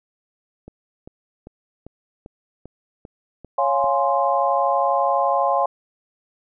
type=click train; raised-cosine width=2 ms; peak=-25 dBFS; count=9; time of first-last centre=0.68-3.842 s; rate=2.53 Hz
type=chord; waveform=sine; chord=Db major seventh; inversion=none; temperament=equal; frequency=554.4 / 698.5 / 830.6 / 1046.5 Hz; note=Db5 / F5 / Ab5 / C6; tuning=0 / 0 / 0 / 0 cents; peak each=-22 dBFS; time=3.58-5.66 s; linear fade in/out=5 ms
effects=none